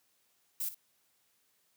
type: noise with echo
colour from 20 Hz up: violet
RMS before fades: -35 dBFS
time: 0.6-0.69 s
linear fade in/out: 5 ms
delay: 57 ms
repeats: 1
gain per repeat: -13 dB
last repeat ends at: 0.747 s
effects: white hiss -73 dBFS RMS until 1.76 s + high-pass 80 Hz 12 dB/octave